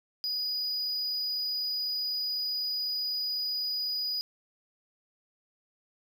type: tone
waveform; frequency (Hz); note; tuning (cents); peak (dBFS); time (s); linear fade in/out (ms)
triangle; 4934; D#8; -15; -28; 0.24-4.21; 0
effects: none